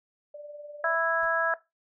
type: tone with tremolo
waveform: sine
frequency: 589 Hz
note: D5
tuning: 5 cents sharp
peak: -37 dBFS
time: 0.34-0.95 s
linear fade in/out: 5 ms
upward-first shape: triangle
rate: 20 Hz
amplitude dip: 55%
type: harmonic tone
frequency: 330 Hz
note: E4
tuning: 2 cents sharp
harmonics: 2 / 3 / 4 / 5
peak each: -27 / -34 / -29 / -27 dBFS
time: 0.84-1.54 s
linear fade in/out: 2 ms
type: noise with exponential decay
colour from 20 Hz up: brown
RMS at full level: -41 dBFS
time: 1.23-1.31 s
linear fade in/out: 0 ms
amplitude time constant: 16 ms
effects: noise-tail reverb RT60 0.2 s tail -17 dB re dry